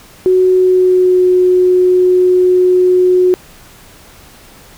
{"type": "tone with pitch glide", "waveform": "sine", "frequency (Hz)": [370, 364.7], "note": ["F#4", "F#4"], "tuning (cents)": [0, -25], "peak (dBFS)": -6, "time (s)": [0.26, 3.34], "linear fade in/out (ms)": 0, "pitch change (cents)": -25, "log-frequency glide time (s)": [0.55, 1.27], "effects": ["pink hiss -40 dBFS RMS until 4.77 s"]}